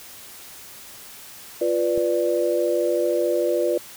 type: chord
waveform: sine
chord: B diminished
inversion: second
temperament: equal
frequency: 349.2 / 493.9 / 587.3 Hz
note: F4 / B4 / D5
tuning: 0 / 0 / 0 cents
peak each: -23 dBFS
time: 1.61-3.78 s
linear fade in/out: 5 ms
type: click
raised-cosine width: 2 ms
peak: -20 dBFS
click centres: 1.977 s
effects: white hiss -42 dBFS RMS until 3.96 s